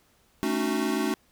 square chord, D# half-diminished seventh, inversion second, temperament equal with one note detuned, 220 / 277.2 / 304.9 / 370 Hz, A3 / C#4 / D#4 / F#4, 0 / 0 / -35 / 0 cents, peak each -31 dBFS, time 0.43-1.14 s, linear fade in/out 0 ms, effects pink hiss -64 dBFS RMS until 1.31 s

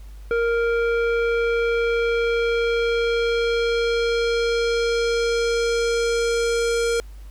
square tone with low-pass filter sweep, 466.2 Hz, A#4, in tune, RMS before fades -21 dBFS, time 0.31-7 s, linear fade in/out 0 ms, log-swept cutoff 1700 to 8400 Hz, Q 1.4, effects added 50 Hz sine -36 dBFS peak until 7.3 s + pink hiss -55 dBFS RMS until 7.3 s

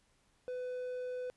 triangle tone, 501 Hz, B4, 25 cents sharp, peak -35 dBFS, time 0.48-1.3 s, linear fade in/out 0 ms, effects pink hiss -72 dBFS RMS until 1.36 s + resampled to 24000 Hz

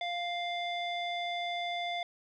square tone with low-pass filter, 698.5 Hz, F5, in tune, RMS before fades -35 dBFS, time 0.01-2.03 s, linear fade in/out 2 ms, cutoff 3100 Hz, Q 5.4, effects none

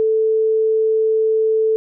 sine tone, 440 Hz, A4, in tune, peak -13 dBFS, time 0-1.76 s, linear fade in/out 0 ms, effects none

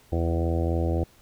harmonic tone with a mistuned harmonic, 83.6 Hz, E2, 25 cents sharp, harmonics 1 / 2 / 3 / 4 / 5 / 6 / 7 / 8 / 9, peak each -24 / -33 / -35 / -30 / -37 / -33 / -36 / -39 / -38 dBFS, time 0.12-1.04 s, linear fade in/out 5 ms, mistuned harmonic 1, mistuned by -38 cents, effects pink hiss -57 dBFS RMS until 1.21 s

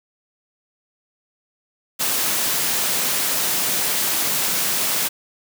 white high-pass noise, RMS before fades -21 dBFS, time 1.99-5.09 s, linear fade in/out 20 ms, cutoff 120 Hz, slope 24 dB/octave, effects none

